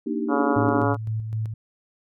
sine chord, Eb major seventh, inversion second, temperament equal, 233.1 / 293.7 / 311.1 / 392 Hz, Bb3 / D4 / Eb4 / G4, 0 / 0 / 0 / 0 cents, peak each -28 / -29 / -29 / -31 dBFS, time 0.06-0.85 s, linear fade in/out 10 ms
harmonic tone, 141.4 Hz, C#3, 35 cents sharp, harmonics 2 / 3 / 4 / 5 / 6 / 7 / 8 / 9 / 10, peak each -25 / -27 / -28 / -29 / -30 / -30 / -31 / -32 / -32 dBFS, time 0.28-0.97 s, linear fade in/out 50 ms
sine tone with tremolo, 110 Hz, A2, in tune, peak -23 dBFS, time 0.56-1.54 s, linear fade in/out 5 ms, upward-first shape square, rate 3.9 Hz, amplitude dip 45%
effects none

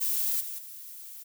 violet noise with level steps, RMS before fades -28 / -37 / -44 dBFS, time 0-1.24 s, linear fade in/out 20 ms, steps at 0.4 / 0.58 s, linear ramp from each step 10 ms, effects none

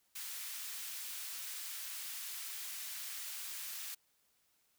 white high-pass noise, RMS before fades -44 dBFS, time 0.15-3.95 s, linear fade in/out 10 ms, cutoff 1500 Hz, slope 12 dB/octave, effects white hiss -75 dBFS RMS until 4.78 s

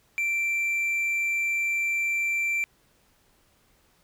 triangle tone, 2349 Hz, D7, in tune, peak -22 dBFS, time 0.18-2.64 s, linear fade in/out 0 ms, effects pink hiss -64 dBFS RMS until 4.03 s

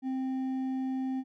triangle tone with hard clipping, 262 Hz, C4, 2 cents sharp, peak -31 dBFS, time 0.02-1.24 s, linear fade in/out 50 ms, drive 8 dB, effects none

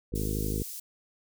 harmonic tone, 52.2 Hz, G#1, 10 cents sharp, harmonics 1 / 2 / 3 / 4 / 5 / 6 / 7 / 8 / 9, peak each -32 / -35 / -37 / -38 / -39 / -40 / -40 / -41 / -42 dBFS, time 0.12-0.63 s, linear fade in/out 10 ms
white high-pass noise, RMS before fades -40 dBFS, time 0.15-0.8 s, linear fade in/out 5 ms, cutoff 5900 Hz, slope 12 dB/octave
effects none

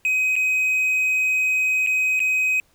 triangle tone with dropouts, 2522 Hz, D#7, 23 cents sharp, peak -16 dBFS, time 0.05-2.6 s, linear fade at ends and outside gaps 1 ms, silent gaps 0.356-0.363 / 1.864-1.871 / 2.194-2.202 s, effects pink hiss -61 dBFS RMS until 2.74 s

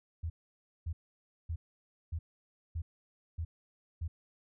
sine tone bursts, 82.41 Hz, E2, in tune, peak -33 dBFS, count 7, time 0.23-4.08 s, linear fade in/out 10 ms, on 70 ms, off 560 ms, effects none

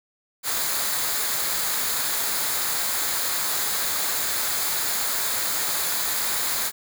white noise with comb filter, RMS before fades -25 dBFS, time 0.43-6.72 s, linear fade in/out 50 ms, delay 0.35 ms, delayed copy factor -0.5, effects none

